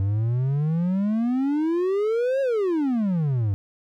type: exponential two-way sweep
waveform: triangle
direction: up then down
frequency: 95 to 554.4 to 95 Hz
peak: -18 dBFS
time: 0-3.54 s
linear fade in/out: 0 ms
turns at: 2.41 s
effects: none